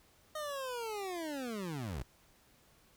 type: linear sweep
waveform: 25% pulse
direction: down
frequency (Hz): 623 to 51.91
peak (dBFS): -34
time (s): 0.35-2.03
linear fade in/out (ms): 5
effects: pink hiss -66 dBFS RMS until 2.96 s